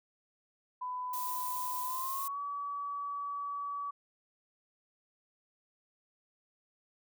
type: tone with pitch glide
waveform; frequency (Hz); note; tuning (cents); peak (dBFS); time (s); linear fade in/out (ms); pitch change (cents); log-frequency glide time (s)
sine; 1000 to 1142.1; B5 to D6; +21 to -49; -35; 0.81-3.91; 10; +230; 1.84-2.39
type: noise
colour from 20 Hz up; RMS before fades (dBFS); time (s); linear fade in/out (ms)
violet; -40; 1.13-2.28; 5
effects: none